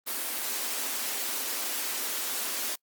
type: high-pass noise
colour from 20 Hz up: white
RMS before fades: -32 dBFS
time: 0.06-2.76 s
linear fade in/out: 20 ms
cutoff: 220 Hz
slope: 96 dB/octave
effects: noise-tail reverb RT60 0.1 s tail -25 dB re dry + Opus 24 kbps